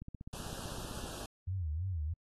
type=click train; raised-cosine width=5 ms; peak=-32 dBFS; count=17; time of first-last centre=0.02-1.039 s; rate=15.7 Hz
type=band-stop noise; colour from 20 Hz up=pink; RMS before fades=-45 dBFS; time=0.33-1.26 s; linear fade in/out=2 ms; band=1700 to 2600 Hz; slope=96 dB/octave
type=tone with vibrato; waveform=sine; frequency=84.9 Hz; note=F2; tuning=48 cents flat; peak=-33 dBFS; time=1.47-2.14 s; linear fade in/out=10 ms; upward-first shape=sine; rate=3.1 Hz; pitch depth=220 cents each way
effects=AAC 32 kbps